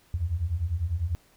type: beating tone pair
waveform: sine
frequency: 77.78 / 87.78 Hz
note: D#2 / F2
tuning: 0 / +9 cents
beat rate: 10 Hz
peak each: -30 / -27 dBFS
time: 0.14-1.15 s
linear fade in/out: 0 ms
effects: pink hiss -61 dBFS RMS until 1.36 s